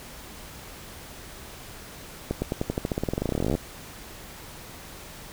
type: accelerating click train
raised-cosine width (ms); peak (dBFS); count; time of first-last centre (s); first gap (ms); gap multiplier
2; -12; 29; 2.31-3.552; 110; 0.92
effects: pink hiss -43 dBFS RMS until 5.32 s